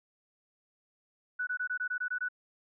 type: tone bursts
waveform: sine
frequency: 1482 Hz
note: F#6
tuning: 2 cents sharp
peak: -30 dBFS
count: 9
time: 1.39-2.287 s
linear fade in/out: 10 ms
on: 81 ms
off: 21 ms
effects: none